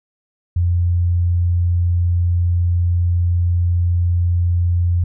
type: tone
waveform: sine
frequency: 87.31 Hz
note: F2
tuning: in tune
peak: -13 dBFS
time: 0.56-5.04 s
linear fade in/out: 5 ms
effects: none